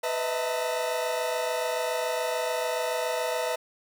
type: tone cluster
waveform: 40% pulse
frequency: 498.6 / 622 / 649 / 903 Hz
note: B4 / D#5 / E5 / A5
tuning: +16 / -1 / -27 / +45 cents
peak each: -30 / -35 / -30 / -33 dBFS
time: 0.03-3.56 s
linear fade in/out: 10 ms
effects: none